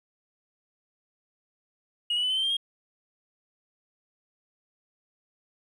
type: tone with pitch steps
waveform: sine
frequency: 2885 / 2942 / 3001 / 3060 / 3121 / 3183 / 3246 Hz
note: F#7 / F#7 / F#7 / G7 / G7 / G7 / G#7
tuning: -44 / -11 / +24 / -42 / -8 / +26 / -40 cents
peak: -22 dBFS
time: 2.1-2.569 s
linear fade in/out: 5 ms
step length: 67 ms
effects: tanh soft clip ceiling -22 dBFS + 10-bit